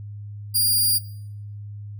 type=tone; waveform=10% pulse; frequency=4806 Hz; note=D8; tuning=39 cents sharp; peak=-10 dBFS; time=0.54-0.99 s; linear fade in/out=20 ms; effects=noise-tail reverb RT60 0.7 s tail -21 dB re dry + added 103 Hz sine -33 dBFS peak until 1.99 s